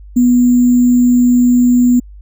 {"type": "tone with sample-and-hold", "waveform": "sine", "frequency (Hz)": 245.5, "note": "B3", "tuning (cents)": -10, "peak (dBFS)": -6, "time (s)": [0.16, 2], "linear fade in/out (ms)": 10, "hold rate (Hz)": 7350, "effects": ["added 50 Hz sine -32 dBFS peak until 2.21 s"]}